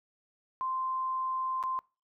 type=tone with dropouts; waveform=sine; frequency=1042 Hz; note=C6; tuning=7 cents flat; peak=-30 dBFS; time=0.61-1.79 s; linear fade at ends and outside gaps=0 ms; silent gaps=1.628-1.637 s; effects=noise-tail reverb RT60 0.3 s tail -23 dB re dry